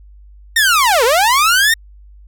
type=linear two-way sweep; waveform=sawtooth; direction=down then up; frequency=1864.7 to 432.8 to 1864.7 Hz; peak=-6 dBFS; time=0.56-1.74 s; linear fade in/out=5 ms; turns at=1.04 s; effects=added 50 Hz sine -38 dBFS peak until 2.27 s